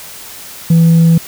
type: tone with tanh clipping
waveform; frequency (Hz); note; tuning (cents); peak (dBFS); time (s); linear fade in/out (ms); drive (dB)
sine; 165.5; E3; +7; -5; 0.7-1.18; 5; 1
effects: white hiss -31 dBFS RMS until 1.27 s